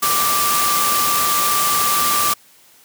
sine tone in noise, 1174.7 Hz, D6, in tune, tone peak -18 dBFS, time 0.02-2.34 s, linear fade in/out 10 ms, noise white, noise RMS -19 dBFS, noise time 0.02-2.34 s, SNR -2 dB, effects white hiss -50 dBFS RMS until 2.84 s + high-pass 100 Hz 12 dB/octave

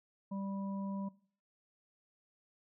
harmonic tone, 196.2 Hz, G3, 2 cents sharp, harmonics 1 / 3 / 5, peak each -37 / -49 / -49 dBFS, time 0.31-1.09 s, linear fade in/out 10 ms, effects noise-tail reverb RT60 0.5 s tail -20 dB re dry

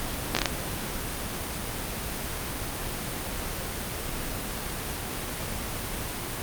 slowing click train, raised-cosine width 0.2 ms, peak -5 dBFS, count 5, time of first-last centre 0.35-0.458 s, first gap 16 ms, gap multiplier 1.36, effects pink hiss -32 dBFS RMS until 6.42 s + Opus 32 kbps

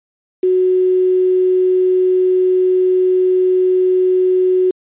sine tone with quantisation, 369 Hz, F#4, 5 cents flat, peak -10 dBFS, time 0.43-4.71 s, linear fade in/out 5 ms, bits 6, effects resampled to 8000 Hz

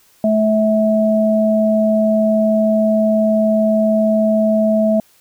sine tone pair together, 216.8 / 649.7 Hz, A3 / E5, -25 / -25 cents, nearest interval octave + perfect fifth, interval 1900 cents, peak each -14 dBFS, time 0.24-5 s, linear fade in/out 2 ms, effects white hiss -53 dBFS RMS until 5.2 s

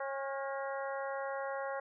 harmonic tone with a mistuned harmonic, 272.7 Hz, C#4, 28 cents flat, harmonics 2 / 3 / 4 / 5 / 6 / 7, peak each -38 / -42 / -44 / -46 / -48 / -49 dBFS, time 0-1.8 s, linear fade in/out 5 ms, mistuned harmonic 5, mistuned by +53 cents, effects none

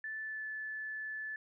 sine tone with pitch glide, 1753 to 1737.9 Hz, A6 to A6, -7 to -22 cents, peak -38 dBFS, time 0.04-1.36 s, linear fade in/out 2 ms, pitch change -15 cents, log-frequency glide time 0.22-0.46 s, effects none

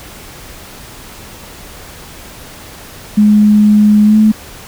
sine tone with pitch glide, 210 to 215.8 Hz, G#3 to A3, +19 to -33 cents, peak -4 dBFS, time 3.17-4.32 s, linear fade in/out 10 ms, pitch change +48 cents, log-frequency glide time 4.04-4.17 s, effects pink hiss -33 dBFS RMS until 4.67 s

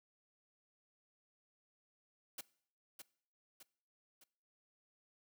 white noise with echo, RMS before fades -45 dBFS, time 2.38-2.41 s, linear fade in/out 5 ms, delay 610 ms, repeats 3, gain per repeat -6 dB, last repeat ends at 4.24 s, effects noise-tail reverb RT60 0.6 s tail -21 dB re dry + high-pass 150 Hz 12 dB/octave

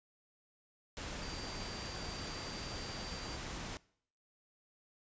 sine tone in noise, 4699 Hz, D8, in tune, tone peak -49 dBFS, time 1.22-3.36 s, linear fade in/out 0 ms, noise pink, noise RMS -43 dBFS, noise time 0.97-3.77 s, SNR -9 dB, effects noise-tail reverb RT60 0.6 s tail -22 dB re dry + resampled to 16000 Hz

